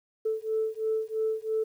sine beating tone pair, 438.1 / 441.1 Hz, A4 / A4, -7 / +4 cents, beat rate 3 Hz, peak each -29 dBFS, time 0.25-1.64 s, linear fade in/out 10 ms, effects tanh soft clip ceiling -19 dBFS + 10-bit

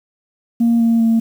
sine tone with pitch steps, 233.1 / 230 / 227 Hz, A#3 / A#3 / A#3, 0 / -23 / -46 cents, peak -9 dBFS, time 0.6-1.2 s, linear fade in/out 10 ms, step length 200 ms, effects tanh soft clip ceiling -8 dBFS + 7-bit

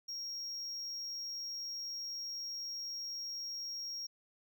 triangle tone, 5588 Hz, F8, in tune, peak -38 dBFS, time 0.08-4.07 s, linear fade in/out 10 ms, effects none

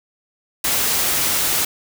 white noise, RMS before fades -19 dBFS, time 0.64-1.65 s, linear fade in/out 5 ms, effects none

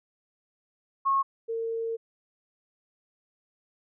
sine tone pair in turn, 1090 / 455.4 Hz, C#6 / A#4, -29 / -40 cents, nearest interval octave + minor third, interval 1511 cents, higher first, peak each -21 / -28 dBFS, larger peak first, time 1.05-1.23 / 1.48-1.97 s, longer second, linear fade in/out 20 ms, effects none

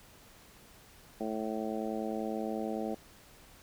harmonic tone, 109.6 Hz, A2, 6 cents flat, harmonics 2 / 3 / 4 / 5 / 6 / 7, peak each -37 / -39 / -40 / -41 / -42 / -42 dBFS, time 1.2-2.95 s, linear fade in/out 10 ms, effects pink hiss -57 dBFS RMS until 3.62 s

